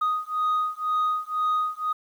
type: beating tone pair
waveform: sine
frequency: 1244.5 / 1246.5 Hz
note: D#6 / D#6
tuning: 0 / +3 cents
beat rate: 2 Hz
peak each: -24 dBFS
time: 0.01-1.93 s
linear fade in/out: 10 ms
effects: tanh soft clip ceiling -19 dBFS + 9-bit